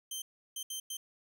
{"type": "tone bursts at uneven times", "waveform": "15% pulse", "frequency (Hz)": 3121, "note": "G7", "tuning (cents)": -8, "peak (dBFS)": -30, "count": 4, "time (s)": [[0.11, 0.22], [0.56, 0.63], [0.7, 0.8], [0.9, 0.97]], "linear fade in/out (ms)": 5, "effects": []}